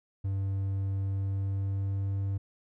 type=tone with pitch glide; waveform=triangle; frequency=97.4 to 98.19 Hz; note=G2 to G2; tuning=-11 to +3 cents; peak=-26 dBFS; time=0.24-2.38 s; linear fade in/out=10 ms; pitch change=+14 cents; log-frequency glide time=1.02-2.19 s; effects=none